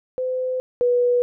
sine tone pair in turn, 511 / 488.7 Hz, C5 / B4, -41 / -18 cents, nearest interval minor second, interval 77 cents, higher first, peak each -21 / -15 dBFS, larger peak second, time 0.18-0.6 / 0.81-1.22 s, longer first, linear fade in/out 0 ms, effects none

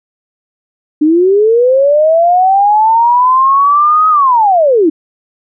sine linear two-way sweep, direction up then down, 293.7 to 1272 to 293.7 Hz, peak -5 dBFS, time 1.01-4.9 s, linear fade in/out 10 ms, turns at 4.09 s, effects none

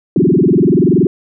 sine tone with frequency modulation, 268.7 Hz, C4, 46 cents sharp, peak -7 dBFS, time 0.16-1.07 s, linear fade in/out 2 ms, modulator 21 Hz, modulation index 5.7, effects none

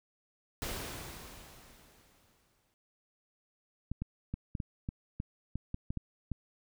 pink noise with exponential decay, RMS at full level -37 dBFS, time 0.62-2.74 s, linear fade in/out 0 ms, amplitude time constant 460 ms
clicks, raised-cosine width 5 ms, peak -23 dBFS, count 12, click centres 3.916 / 4.02 / 4.34 / 4.552 / 4.602 / 4.889 / 5.201 / 5.556 / 5.744 / 5.905 / 5.973 / 6.317 s
effects none

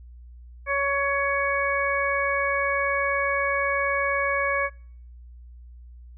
harmonic tone, 559 Hz, C#5, 14 cents sharp, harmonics 1 / 2 / 3 / 4, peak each -27 / -27 / -27 / -27 dBFS, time 0.66-4.7 s, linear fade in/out 50 ms, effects noise-tail reverb RT60 0.6 s tail -26 dB re dry + added 60 Hz sine -42 dBFS peak until 6.17 s

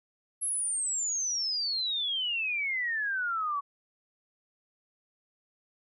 sine exponential sweep, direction down, 11180 to 1114 Hz, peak -28 dBFS, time 0.41-3.61 s, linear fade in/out 20 ms, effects none

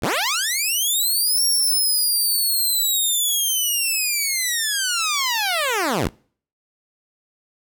10% pulse linear two-way sweep, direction up then down, 37.4 to 5588 to 37.4 Hz, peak -11 dBFS, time 0.02-6.09 s, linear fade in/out 10 ms, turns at 1.45 s, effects noise-tail reverb RT60 0.5 s tail -25 dB re dry

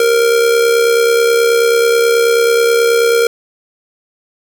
square tone with amplitude modulation, 466.2 Hz, A#4, in tune, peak -7 dBFS, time 0-3.27 s, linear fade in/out 2 ms, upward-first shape sine, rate 69.3 Hz, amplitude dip 50%, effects none

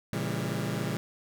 sawtooth chord, A# diminished seventh, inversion none, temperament just, 116.54 / 139.85 / 167.82 / 201.4 Hz, A#2 / C#3 / E3 / G3, 0 / +16 / +31 / +47 cents, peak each -31 dBFS, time 0.13-0.97 s, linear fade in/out 0 ms, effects none

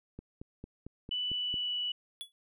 click train, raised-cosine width 3 ms, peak -30 dBFS, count 7, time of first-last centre 0.19-1.541 s, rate 4.44 Hz
sine tone with pitch glide, 2977 to 2953 Hz, F#7 to F#7, +10 to -4 cents, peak -31 dBFS, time 1.11-1.92 s, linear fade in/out 5 ms, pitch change -14 cents, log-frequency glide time 1.22-1.75 s
square tone with exponential decay, 3402 Hz, G#7, 41 cents sharp, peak -35 dBFS, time 2.21-2.32 s, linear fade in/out 0 ms, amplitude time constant 22 ms
effects none

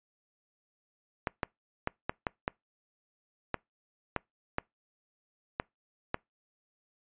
clicks, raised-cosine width 0.5 ms, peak -14 dBFS, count 11, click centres 1.272 / 1.432 / 1.874 / 2.095 / 2.268 / 2.479 / 3.543 / 4.163 / 4.584 / 5.599 / 6.144 s, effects noise-tail reverb RT60 0.2 s tail -26 dB re dry + resampled to 8000 Hz

